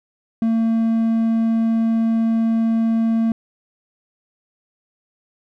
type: tone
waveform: triangle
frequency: 226.3 Hz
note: A3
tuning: 49 cents sharp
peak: -13 dBFS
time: 0.42-3.32 s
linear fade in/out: 2 ms
effects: none